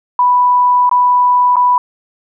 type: tone with dropouts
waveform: sine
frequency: 987.8 Hz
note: B5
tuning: in tune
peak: -7 dBFS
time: 0.19-1.78 s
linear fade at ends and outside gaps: 2 ms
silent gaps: 0.894-0.913 / 1.558-1.566 s
effects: none